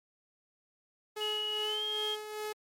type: tone with tremolo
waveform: sawtooth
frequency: 425.8 Hz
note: G#4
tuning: 43 cents sharp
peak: -31 dBFS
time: 1.16-2.53 s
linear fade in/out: 10 ms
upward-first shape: sine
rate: 2.5 Hz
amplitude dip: 50%
type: tone with pitch glide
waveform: sine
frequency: 2919 to 3220 Hz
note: F#7 to G7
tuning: -24 to +46 cents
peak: -32 dBFS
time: 1.2-2.16 s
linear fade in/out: 20 ms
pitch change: +170 cents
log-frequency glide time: 1.62-1.84 s
effects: MP3 64 kbps